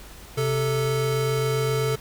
square tone pair together, 130.81 / 440 Hz, C3 / A4, 0 / 0 cents, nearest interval octave + major sixth, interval 2100 cents, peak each -25 dBFS, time 0.37-1.96 s, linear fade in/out 10 ms, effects added 50 Hz sine -46 dBFS peak until 2 s + pink hiss -45 dBFS RMS until 2 s

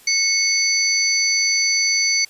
sine tone cluster, 2187 / 4549 / 6020 Hz, C#7 / C#8 / F#8, -24 / +44 / +29 cents, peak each -20 dBFS, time 0.07-2.25 s, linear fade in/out 5 ms, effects white hiss -48 dBFS RMS until 2.29 s + resampled to 32000 Hz

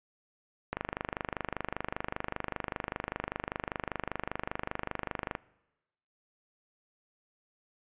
click train, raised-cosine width 0.5 ms, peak -17 dBFS, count 117, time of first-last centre 0.73-5.352 s, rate 25.1 Hz, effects noise-tail reverb RT60 1.0 s tail -22 dB re dry + resampled to 8000 Hz

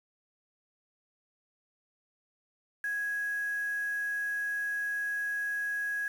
sine tone with quantisation, 1661.2 Hz, G#6, in tune, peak -30 dBFS, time 2.84-6.08 s, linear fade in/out 2 ms, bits 8, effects none

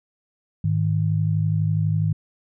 sine tone pair together, 104.18 / 156.3 Hz, G#2 / D#3, +6 / +8 cents, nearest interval perfect fifth, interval 702 cents, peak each -21 dBFS, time 0.64-2.13 s, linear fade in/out 5 ms, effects none

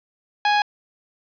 sawtooth tone, 830 Hz, G#5, 1 cent flat, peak -12 dBFS, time 0.45-0.62 s, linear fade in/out 2 ms, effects resampled to 11025 Hz + 7-bit

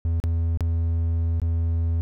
triangle tone with dropouts, 83 Hz, E2, 12 cents sharp, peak -18 dBFS, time 0.05-2.01 s, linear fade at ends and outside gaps 0 ms, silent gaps 0.201-0.239 / 0.574-0.607 / 1.399-1.417 s, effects none

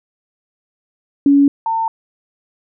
sine tone pair in turn, 281.8 / 900.1 Hz, C#4 / A5, +29 / +39 cents, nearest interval octave + minor sixth, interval 2010 cents, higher second, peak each -7 / -15 dBFS, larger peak first, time 1.26-1.48 / 1.66-1.88 s, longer neither, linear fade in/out 2 ms, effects none

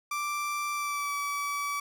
30% pulse tone with pitch glide, 1174.7 to 1147.2 Hz, D6 to D6, 0 to -41 cents, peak -27 dBFS, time 0.11-1.8 s, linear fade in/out 5 ms, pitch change -41 cents, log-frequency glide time 0.73-1.14 s, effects none

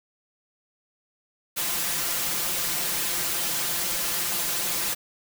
white noise with comb filter, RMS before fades -27 dBFS, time 1.56-4.95 s, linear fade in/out 20 ms, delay 5.8 ms, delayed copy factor +0.95, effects none

